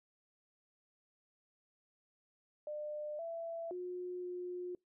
sine tone with pitch steps, 600 / 667 / 360 / 358.1 Hz, D5 / E5 / F#4 / F4, +37 / +20 / -47 / +43 cents, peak -39 dBFS, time 2.67-4.75 s, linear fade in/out 2 ms, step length 520 ms, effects noise-tail reverb RT60 0.2 s tail -26 dB re dry

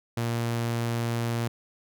sawtooth tone, 117.1 Hz, A#2, 8 cents sharp, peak -22 dBFS, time 0.17-1.48 s, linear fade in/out 5 ms, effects none

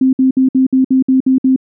sine tone bursts, 261.6 Hz, C4, in tune, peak -7 dBFS, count 9, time 0.01-1.562 s, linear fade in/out 5 ms, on 120 ms, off 59 ms, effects none

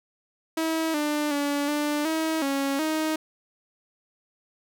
sawtooth tone with pitch steps, 322.4 / 297.8 / 286.7 / 295.7 / 319.5 / 275.9 / 313.4 Hz, E4 / D4 / D4 / D4 / D#4 / C#4 / D#4, -38 / +24 / -42 / +12 / +46 / -8 / +13 cents, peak -20 dBFS, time 0.57-3.16 s, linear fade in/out 5 ms, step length 370 ms, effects none

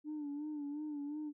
sine tone with vibrato, 295.1 Hz, D4, 8 cents sharp, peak -37 dBFS, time 0.04-1.33 s, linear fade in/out 50 ms, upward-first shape sine, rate 2.8 Hz, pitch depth 61 cents each way, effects tanh soft clip ceiling -36 dBFS

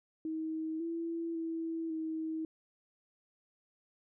sine tone with pitch steps, 317.7 / 333.2 / 327.5 / 318.7 Hz, D#4 / E4 / E4 / D#4, +36 / +19 / -11 / +42 cents, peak -34 dBFS, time 0.25-2.45 s, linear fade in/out 2 ms, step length 550 ms, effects none

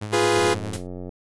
sawtooth tone with tremolo, 105.8 Hz, G#2, 33 cents sharp, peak -24 dBFS, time 0.01-0.77 s, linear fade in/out 10 ms, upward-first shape sine, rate 9.5 Hz, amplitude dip 40%
sawtooth chord, F diminished, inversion none, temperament equal, 349.2 / 415.3 / 493.9 Hz, F4 / Ab4 / Cb5, 0 / 0 / 0 cents, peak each -18 / -17 / -20 dBFS, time 0.12-0.55 s, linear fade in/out 20 ms
click train, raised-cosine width 2 ms, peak -22 dBFS, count 66, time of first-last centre 0.37-1.092 s, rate 90 Hz
white noise with exponential decay, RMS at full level -28 dBFS, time 0.73-0.87 s, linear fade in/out 5 ms, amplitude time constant 30 ms
effects resampled to 24000 Hz

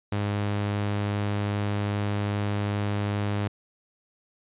sawtooth tone, 102.5 Hz, G#2, 22 cents flat, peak -21 dBFS, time 0.12-3.48 s, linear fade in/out 5 ms, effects resampled to 8000 Hz

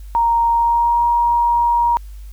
sine tone with pitch glide, 932.3 to 946.4 Hz, A#5 to A#5, 0 to +26 cents, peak -12 dBFS, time 0.15-1.97 s, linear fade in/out 0 ms, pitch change +26 cents, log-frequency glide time 0.52-1.03 s, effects added 50 Hz sine -31 dBFS peak until 2.32 s + white hiss -53 dBFS RMS until 2.32 s

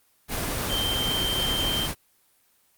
sine tone in noise, 3136 Hz, G7, in tune, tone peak -25 dBFS, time 0.68-1.89 s, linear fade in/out 50 ms, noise pink, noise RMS -28 dBFS, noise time 0.28-1.95 s, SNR 0 dB, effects white hiss -64 dBFS RMS until 2.77 s + Opus 24 kbps

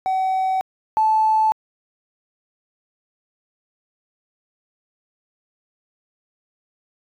triangle tone pair in turn, 757 / 872.6 Hz, F#5 / A5, +39 / -15 cents, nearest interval major second, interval 246 cents, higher second, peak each -15 / -10 dBFS, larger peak second, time 0.06-0.61 / 0.97-1.52 s, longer neither, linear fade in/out 0 ms, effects tanh soft clip ceiling -12 dBFS

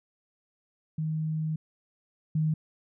sine tone pair in turn, 156.9 / 156.05 Hz, D#3 / D#3, +15 / +5 cents, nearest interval unison, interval 10 cents, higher first, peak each -27 / -23 dBFS, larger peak second, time 0.98-1.56 / 2.35-2.54 s, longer first, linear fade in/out 5 ms, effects none

